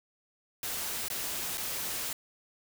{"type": "noise with dropouts", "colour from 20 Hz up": "white", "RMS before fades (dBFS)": -35, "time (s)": [0.63, 2.13], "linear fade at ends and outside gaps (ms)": 2, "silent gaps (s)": [[1.084, 1.1], [1.574, 1.579]], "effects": []}